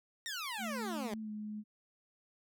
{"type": "exponential sweep", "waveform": "15% pulse", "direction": "down", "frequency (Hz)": [1900, 195.8], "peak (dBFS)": -32, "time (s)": [0.26, 1.14], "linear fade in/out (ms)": 0}
{"type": "tone with pitch glide", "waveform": "sine", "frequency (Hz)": [220, 211.8], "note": ["A3", "G#3"], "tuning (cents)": [0, 34], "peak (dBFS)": -39, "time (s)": [0.58, 1.64], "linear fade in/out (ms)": 50, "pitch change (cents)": -66, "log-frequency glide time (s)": [1.19, 1.31]}
{"effects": []}